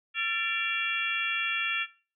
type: tone cluster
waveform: sine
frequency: 1356 / 1766 / 2342 / 2754 / 3324 Hz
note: E6 / A6 / D7 / F7 / G#7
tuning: +49 / +6 / -5 / -25 / +1 cents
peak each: -36 / -35 / -32 / -31 / -35 dBFS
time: 0.14-1.87 s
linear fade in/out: 50 ms
effects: noise-tail reverb RT60 0.4 s tail -20 dB re dry